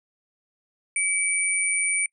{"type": "tone pair together", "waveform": "sine", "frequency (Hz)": [2280, 9091], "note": ["C#7", "C#9"], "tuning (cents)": [48, 43], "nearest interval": "2 octaves", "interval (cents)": 2395, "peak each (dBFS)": -24, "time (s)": [0.96, 2.06], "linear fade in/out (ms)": 2, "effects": ["noise-tail reverb RT60 0.1 s tail -26 dB re dry"]}